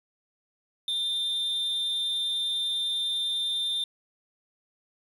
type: tone with amplitude modulation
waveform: triangle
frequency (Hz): 3595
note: A7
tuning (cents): +36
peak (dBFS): -23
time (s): 0.88-3.84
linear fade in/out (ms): 2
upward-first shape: sine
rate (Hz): 298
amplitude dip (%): 35
effects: resampled to 32000 Hz + 9-bit